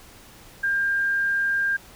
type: tone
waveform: sine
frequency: 1600 Hz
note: G6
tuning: 35 cents sharp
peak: -20 dBFS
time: 0.63-1.77 s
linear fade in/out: 10 ms
effects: pink hiss -48 dBFS RMS until 1.95 s